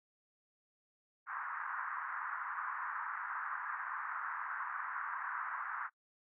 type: band-pass noise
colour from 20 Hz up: pink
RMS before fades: -41 dBFS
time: 1.26-5.9 s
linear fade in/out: 50 ms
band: 990 to 1700 Hz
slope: 48 dB/octave
effects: noise-tail reverb RT60 0.1 s tail -23 dB re dry